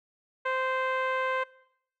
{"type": "tone with low-pass filter", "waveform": "10% pulse", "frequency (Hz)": 520, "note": "C5", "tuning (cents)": -11, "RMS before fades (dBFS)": -29, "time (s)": [0.45, 1.44], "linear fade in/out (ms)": 10, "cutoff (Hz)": 1600, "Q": 1, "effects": ["noise-tail reverb RT60 0.8 s tail -23 dB re dry"]}